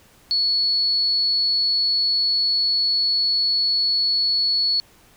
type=tone; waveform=sine; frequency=4400 Hz; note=C#8; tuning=14 cents flat; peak=-17 dBFS; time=0.31-4.8 s; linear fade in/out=0 ms; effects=pink hiss -53 dBFS RMS until 5.16 s